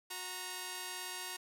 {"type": "tone pair together", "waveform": "5% pulse", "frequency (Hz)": [365.3, 932.3], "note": ["F#4", "A#5"], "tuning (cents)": [-22, 0], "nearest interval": "octave + major third", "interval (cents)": 1622, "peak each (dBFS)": [-34, -30], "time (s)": [0.1, 1.37], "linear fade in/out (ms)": 10, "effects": []}